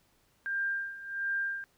sine tone with tremolo, 1594 Hz, G6, 28 cents sharp, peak -28 dBFS, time 0.46-1.64 s, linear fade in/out 0 ms, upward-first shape sine, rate 1.4 Hz, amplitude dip 80%, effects pink hiss -69 dBFS RMS until 1.77 s

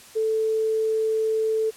sine tone, 440 Hz, A4, in tune, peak -20 dBFS, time 0.15-1.71 s, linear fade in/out 20 ms, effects white hiss -47 dBFS RMS until 1.76 s + low-pass 11000 Hz 12 dB/octave

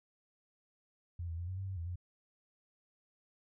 sine tone with pitch steps, 86.3 / 82.8 / 86.9 / 93.1 / 96.3 / 95.3 / 83.9 / 89 Hz, F2 / E2 / F2 / F#2 / G2 / G2 / E2 / F2, -20 / +8 / -8 / +11 / -30 / -48 / +31 / +33 cents, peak -37 dBFS, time 1.19-1.958 s, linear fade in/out 5 ms, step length 96 ms, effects none

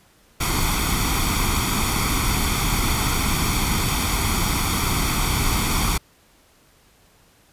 pink noise with comb filter, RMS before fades -21 dBFS, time 0.4-5.98 s, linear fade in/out 10 ms, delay 0.88 ms, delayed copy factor +0.7, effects pink hiss -56 dBFS RMS until 7.52 s + resampled to 32000 Hz

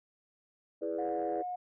sine chord, E dominant seventh, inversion none, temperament equal, 329.6 / 415.3 / 493.9 / 587.3 Hz, E4 / G#4 / B4 / D5, 0 / 0 / 0 / 0 cents, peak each -37 dBFS, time 0.81-1.43 s, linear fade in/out 20 ms
sine tone, 722 Hz, F#5, 43 cents flat, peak -34 dBFS, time 0.98-1.56 s, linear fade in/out 10 ms
effects tanh soft clip ceiling -24 dBFS

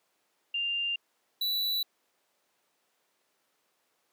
sine / square tone pair in turn, 2794 / 3951 Hz, F7 / B7, 0 / 0 cents, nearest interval tritone, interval 600 cents, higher second, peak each -28 dBFS, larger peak neither, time 0.54-0.96 / 1.41-1.83 s, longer neither, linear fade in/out 5 ms, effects pink hiss -73 dBFS RMS until 4.12 s + high-pass 400 Hz 12 dB/octave

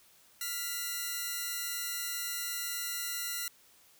5% pulse tone pair together, 1401 / 1983 Hz, F6 / B6, +5 / +7 cents, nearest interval tritone, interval 602 cents, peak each -26 dBFS, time 0.41-3.48 s, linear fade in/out 2 ms, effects white hiss -62 dBFS RMS until 3.99 s

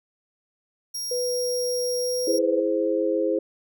sawtooth tone, 5600 Hz, F8, 4 cents sharp, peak -26 dBFS, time 0.94-2.39 s, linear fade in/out 10 ms
sine tone with pitch glide, 493.9 to 502 Hz, B4 to B4, 0 to +28 cents, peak -24 dBFS, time 1.11-2.6 s, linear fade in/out 5 ms, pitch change +28 cents, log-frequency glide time 1.97-2.37 s
sine chord, E augmented, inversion none, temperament equal with one note detuned, 329.6 / 417.7 / 523.3 Hz, E4 / G#4 / B#4, 0 / +10 / 0 cents, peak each -25 / -26 / -24 dBFS, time 2.27-3.39 s, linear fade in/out 5 ms
effects none

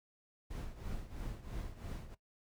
brown noise with tremolo, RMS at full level -40 dBFS, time 0.5-2.15 s, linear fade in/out 10 ms, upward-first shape triangle, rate 3 Hz, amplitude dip 80%, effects noise-tail reverb RT60 0.1 s tail -17 dB re dry

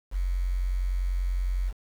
sine tone with quantisation, 45.29 Hz, F#1, 36 cents flat, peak -24 dBFS, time 0.11-1.73 s, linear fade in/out 50 ms, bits 8, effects none

